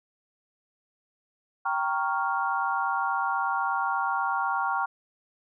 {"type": "chord", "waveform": "sine", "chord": "G half-diminished seventh", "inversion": "none", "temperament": "equal", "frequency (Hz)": [784, 932.3, 1108.7, 1396.9], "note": ["G5", "Bb5", "Db6", "F6"], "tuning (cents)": [0, 0, 0, 0], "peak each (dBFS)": -30, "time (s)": [1.65, 4.86], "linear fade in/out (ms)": 10, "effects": []}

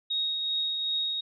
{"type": "tone with tremolo", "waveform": "sine", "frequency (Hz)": 3757, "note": "A#7", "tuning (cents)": 13, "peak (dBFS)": -25, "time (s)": [0.1, 1.21], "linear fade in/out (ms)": 10, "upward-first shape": "triangle", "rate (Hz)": 2.6, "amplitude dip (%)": 35, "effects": []}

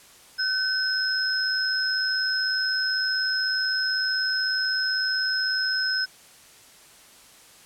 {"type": "tone pair together", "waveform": "sine", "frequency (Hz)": [1523, 5151], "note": ["F#6", "E8"], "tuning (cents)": [50, -41], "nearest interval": "octave + major sixth", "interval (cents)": 2109, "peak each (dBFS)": -25, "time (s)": [0.38, 6.06], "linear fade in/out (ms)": 20, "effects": ["white hiss -51 dBFS RMS until 7.65 s", "low-pass 11000 Hz 12 dB/octave"]}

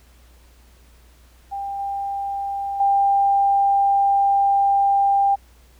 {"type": "tone with level steps", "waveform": "sine", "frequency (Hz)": 795, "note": "G5", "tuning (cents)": 24, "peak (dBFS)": [-25, -23, -14], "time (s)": [1.51, 5.36], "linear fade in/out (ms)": 20, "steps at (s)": [1.79, 2.8], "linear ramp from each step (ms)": 5, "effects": ["added 60 Hz sine -49 dBFS peak until 5.79 s", "pink hiss -56 dBFS RMS until 5.79 s"]}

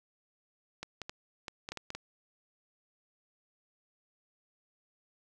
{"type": "clicks", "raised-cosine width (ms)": 0.2, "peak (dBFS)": -22, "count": 9, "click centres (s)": [0.83, 1.017, 1.095, 1.482, 1.689, 1.72, 1.773, 1.904, 1.95], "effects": []}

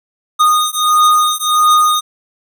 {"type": "beating tone pair", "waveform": "square", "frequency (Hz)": [1232, 1233.5], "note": ["D#6", "D#6"], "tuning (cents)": [-17, -15], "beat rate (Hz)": 1.5, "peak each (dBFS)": -13, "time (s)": [0.39, 2.01], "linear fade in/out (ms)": 20, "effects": []}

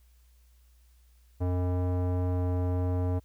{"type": "tone with low-pass filter", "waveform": "square", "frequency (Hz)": 90.1, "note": "F#2", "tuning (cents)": -45, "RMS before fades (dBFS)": -28, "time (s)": [1.4, 3.2], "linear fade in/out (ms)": 20, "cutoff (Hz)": 710, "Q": 1.2, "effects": ["added 60 Hz sine -57 dBFS peak until 3.24 s", "white hiss -70 dBFS RMS until 3.24 s"]}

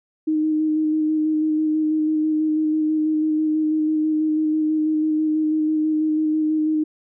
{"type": "tone with vibrato", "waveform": "sine", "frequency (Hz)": 310, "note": "D#4", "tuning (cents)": -6, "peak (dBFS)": -17, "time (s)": [0.27, 6.84], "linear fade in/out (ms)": 10, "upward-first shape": "square", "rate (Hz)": 6.1, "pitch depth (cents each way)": 13, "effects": []}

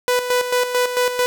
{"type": "tone with tremolo", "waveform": "sawtooth", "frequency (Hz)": 495.4, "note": "B4", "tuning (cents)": 5, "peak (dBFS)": -11, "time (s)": [0.08, 1.26], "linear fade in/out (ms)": 0, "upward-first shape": "square", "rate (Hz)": 4.5, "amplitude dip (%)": 60, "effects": []}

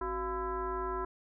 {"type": "tone with frequency modulation", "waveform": "sine", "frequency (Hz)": 691, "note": "F5", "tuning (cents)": -19, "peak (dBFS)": -32, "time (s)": [0.01, 1.05], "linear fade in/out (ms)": 5, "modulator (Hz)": 319, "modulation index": 2, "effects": []}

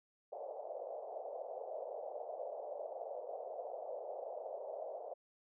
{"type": "band-pass noise", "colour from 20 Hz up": "white", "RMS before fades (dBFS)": -45, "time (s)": [0.32, 5.14], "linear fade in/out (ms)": 10, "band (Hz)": [500, 690], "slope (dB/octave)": 48, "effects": []}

